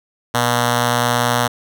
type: tone with notch filter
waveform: 5% pulse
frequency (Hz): 120.6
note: B2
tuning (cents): -41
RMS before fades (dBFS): -17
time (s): 0.34-1.48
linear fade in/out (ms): 10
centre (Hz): 350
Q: 1.7
effects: none